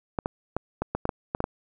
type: clicks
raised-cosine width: 1 ms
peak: -12 dBFS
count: 10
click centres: 0.188 / 0.259 / 0.566 / 0.82 / 0.95 / 1.054 / 1.092 / 1.349 / 1.404 / 1.441 s
effects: none